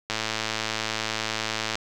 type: click train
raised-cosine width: 0.2 ms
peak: -9 dBFS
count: 183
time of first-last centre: 0.1-1.755 s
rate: 110 Hz
effects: none